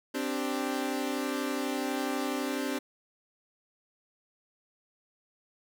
sawtooth chord, C suspended second, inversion none, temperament equal, 261.6 / 293.7 / 392 Hz, C4 / D4 / G4, 0 / 0 / 0 cents, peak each -29 / -30 / -33 dBFS, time 0.14-2.79 s, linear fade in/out 10 ms, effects 10-bit

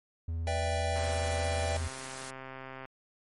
triangle tone with vibrato, 82.41 Hz, E2, in tune, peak -29 dBFS, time 0.28-1.88 s, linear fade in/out 5 ms, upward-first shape square, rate 18 Hz, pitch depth 22 cents each way
square chord, E minor seventh, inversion second, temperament equal with one note detuned, 493.9 / 587.3 / 659.3 / 791.7 Hz, B4 / D5 / E5 / G5, 0 / 0 / 0 / +17 cents, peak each -41 / -37 / -37 / -36 dBFS, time 0.47-1.77 s, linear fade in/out 2 ms
white noise, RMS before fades -43 dBFS, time 0.95-2.31 s, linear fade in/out 10 ms
click train, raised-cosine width 0.5 ms, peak -28 dBFS, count 251, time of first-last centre 0.96-2.854 s, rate 132 Hz
effects MP3 48 kbps

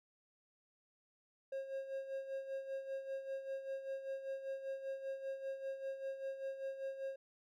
triangle tone with tremolo, 539 Hz, C#5, 49 cents flat, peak -36 dBFS, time 1.52-7.16 s, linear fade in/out 5 ms, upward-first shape sine, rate 5.1 Hz, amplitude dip 65%, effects none

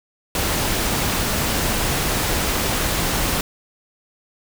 pink noise, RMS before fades -21 dBFS, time 0.35-3.41 s, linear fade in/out 2 ms, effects none

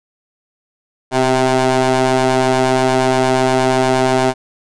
20% pulse ring-modulated tone, 130.81 Hz, C3, in tune, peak -4 dBFS, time 1.11-4.34 s, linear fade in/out 50 ms, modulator 519 Hz, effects resampled to 22050 Hz

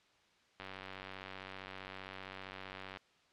click train, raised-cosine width 0.3 ms, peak -29 dBFS, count 227, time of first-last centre 0.6-2.971 s, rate 95.3 Hz, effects white hiss -69 dBFS RMS until 3.32 s + low-pass 4000 Hz 12 dB/octave

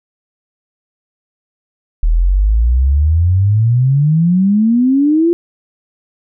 sine exponential sweep, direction up, 38.48 to 349.2 Hz, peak -8 dBFS, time 2.03-5.33 s, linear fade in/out 0 ms, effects none

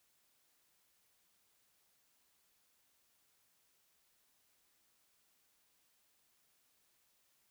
silence, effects white hiss -75 dBFS RMS until 7.5 s

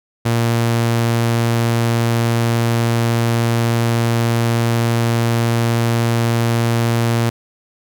sawtooth tone, 116.54 Hz, A#2, in tune, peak -10 dBFS, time 0.25-7.3 s, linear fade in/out 10 ms, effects none

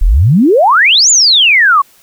sine exponential two-way sweep, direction up then down, 32.16 to 7250 to 1072 Hz, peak -4 dBFS, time 0.01-1.82 s, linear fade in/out 10 ms, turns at 1.1 s, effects white hiss -46 dBFS RMS until 2.02 s

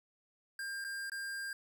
square tone with dropouts, 1600 Hz, G6, 35 cents sharp, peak -39 dBFS, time 0.59-1.53 s, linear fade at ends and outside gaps 2 ms, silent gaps 0.842-0.847 / 1.098-1.118 s, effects none

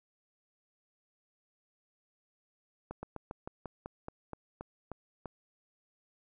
slowing click train, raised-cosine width 1 ms, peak -26 dBFS, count 12, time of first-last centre 2.91-5.257 s, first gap 120 ms, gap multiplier 1.11, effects none

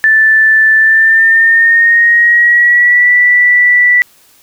sine tone with pitch glide, 1760 to 1964.2 Hz, A6 to B6, 0 to -10 cents, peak -4 dBFS, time 0.04-4.02 s, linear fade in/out 0 ms, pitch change +190 cents, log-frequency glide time 0.77-3.11 s, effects white hiss -46 dBFS RMS until 4.42 s

